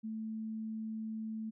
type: tone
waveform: sine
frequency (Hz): 220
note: A3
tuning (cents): 0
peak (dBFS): -37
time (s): 0.03-1.51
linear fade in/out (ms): 20
effects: none

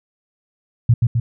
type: tone with echo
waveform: sine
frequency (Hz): 117.4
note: A#2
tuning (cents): +13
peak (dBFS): -8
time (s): 0.89-0.94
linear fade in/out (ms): 5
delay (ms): 130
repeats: 2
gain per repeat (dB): -3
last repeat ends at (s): 1.2
effects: none

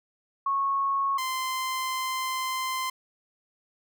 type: tone pair in turn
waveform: sine / sawtooth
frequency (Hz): 1100 / 1038.3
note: C#6 / C6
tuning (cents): -14 / -14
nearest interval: minor second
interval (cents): 100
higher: first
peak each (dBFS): -23 / -24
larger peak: first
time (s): 0.46-1.18 / 1.18-2.9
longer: second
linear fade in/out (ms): 5
effects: none

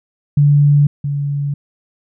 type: tone pair in turn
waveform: sine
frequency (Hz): 144.8 / 142.72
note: D3 / D3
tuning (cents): -24 / -49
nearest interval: unison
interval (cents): 25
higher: first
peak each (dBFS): -7 / -16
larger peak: first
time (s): 0.37-0.87 / 1.04-1.54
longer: neither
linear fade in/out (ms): 5
effects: none

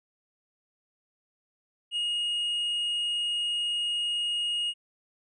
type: tone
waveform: triangle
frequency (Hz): 2869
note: F7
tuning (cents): +46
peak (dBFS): -25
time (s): 1.91-4.74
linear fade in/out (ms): 50
effects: resampled to 24000 Hz

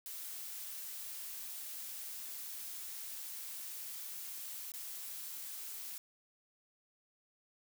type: noise with dropouts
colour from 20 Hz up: blue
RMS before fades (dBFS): -45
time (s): 0.06-5.98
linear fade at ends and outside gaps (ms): 1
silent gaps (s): 4.719-4.738
effects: none

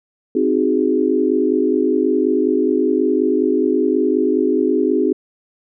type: chord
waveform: sine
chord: Ab dominant seventh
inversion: first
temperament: equal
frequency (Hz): 261.6 / 311.1 / 370 / 415.3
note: C4 / Eb4 / Gb4 / Ab4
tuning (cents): 0 / 0 / 0 / 0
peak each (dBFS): -19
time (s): 0.35-5.13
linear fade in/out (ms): 5
effects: none

